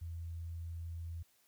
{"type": "tone", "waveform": "sine", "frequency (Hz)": 83.6, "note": "E2", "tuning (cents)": 25, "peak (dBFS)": -40, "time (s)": [0.01, 1.23], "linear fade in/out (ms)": 10, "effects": ["white hiss -71 dBFS RMS until 1.47 s"]}